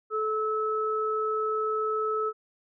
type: tone pair together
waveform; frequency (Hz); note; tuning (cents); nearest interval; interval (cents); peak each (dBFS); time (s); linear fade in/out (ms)
sine; 433.8 / 1300; A4 / E6; -25 / -24; octave + perfect fifth; 1901; -28; 0.1-2.33; 50
effects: none